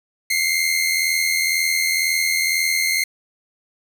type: tone pair together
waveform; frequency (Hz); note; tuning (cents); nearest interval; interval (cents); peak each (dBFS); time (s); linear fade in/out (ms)
sawtooth; 2073 / 2155; C7 / C#7; -17 / -49; minor second; 68; -17; 0.3-3.04; 5
effects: none

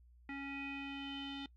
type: tone with low-pass filter sweep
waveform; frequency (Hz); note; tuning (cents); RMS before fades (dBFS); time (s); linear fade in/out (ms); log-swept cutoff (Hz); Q
square; 277.2; C#4; 0; -44; 0.29-1.46; 2; 2200 to 3400; 8.4
effects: noise-tail reverb RT60 0.1 s tail -21 dB re dry + added 60 Hz sine -60 dBFS peak until 1.56 s

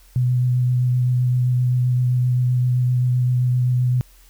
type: tone with vibrato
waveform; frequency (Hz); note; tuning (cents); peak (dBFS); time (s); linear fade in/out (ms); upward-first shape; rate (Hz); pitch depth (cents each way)
sine; 124.9; B2; +20; -15; 0.16-4.01; 0; sine; 7.7; 14
effects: added 43 Hz sine -48 dBFS peak until 4.29 s + white hiss -54 dBFS RMS until 4.29 s

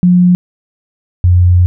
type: tone pair in turn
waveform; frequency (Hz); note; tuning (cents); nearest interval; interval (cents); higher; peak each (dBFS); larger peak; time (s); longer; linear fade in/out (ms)
sine; 178.8 / 89.14; F3 / F2; +41 / +36; octave; 1205; first; -4; neither; 0.03-0.35 / 1.24-1.66; second; 0
effects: none

